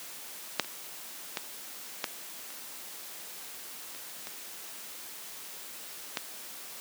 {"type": "clicks", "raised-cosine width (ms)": 0.2, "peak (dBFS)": [-6, -24, -13, -11, -29, -26, -21, -12], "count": 8, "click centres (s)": [0.597, 0.646, 1.372, 2.042, 2.504, 3.948, 4.271, 6.172], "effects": ["white hiss -44 dBFS RMS until 6.8 s", "high-pass 200 Hz 12 dB/octave"]}